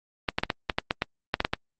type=clicks; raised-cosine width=0.3 ms; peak=-7 dBFS; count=12; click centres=0.288 / 0.385 / 0.435 / 0.502 / 0.698 / 0.785 / 0.909 / 1.021 / 1.341 / 1.404 / 1.449 / 1.535 s; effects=Opus 32 kbps